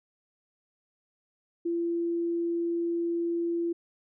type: tone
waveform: sine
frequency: 339.8 Hz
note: F4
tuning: 47 cents flat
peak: -26 dBFS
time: 1.65-3.73 s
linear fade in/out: 10 ms
effects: none